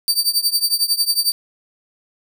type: tone with tremolo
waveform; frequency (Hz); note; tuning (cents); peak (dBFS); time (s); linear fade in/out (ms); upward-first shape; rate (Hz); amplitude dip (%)
sawtooth; 4630; D8; -25; -9; 0.08-1.32; 0; triangle; 11; 95
effects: none